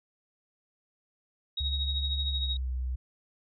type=tone with tremolo; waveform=sine; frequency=3783 Hz; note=A#7; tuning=25 cents sharp; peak=-28 dBFS; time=1.57-2.57 s; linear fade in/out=5 ms; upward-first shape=triangle; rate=13 Hz; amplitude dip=70%
type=tone with pitch glide; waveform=sine; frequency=70.5 to 63.17 Hz; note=C#2 to B1; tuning=+30 to +40 cents; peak=-29 dBFS; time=1.6-2.96 s; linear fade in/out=10 ms; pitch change=-190 cents; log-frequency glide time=2.28-2.68 s
effects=none